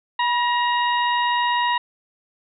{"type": "harmonic tone with a mistuned harmonic", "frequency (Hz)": 944, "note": "A#5", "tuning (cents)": 22, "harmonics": [1, 2, 3, 4], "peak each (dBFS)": [-19, -25, -29, -31], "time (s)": [0.19, 1.78], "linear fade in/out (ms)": 5, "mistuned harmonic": 1, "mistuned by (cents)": 51, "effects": []}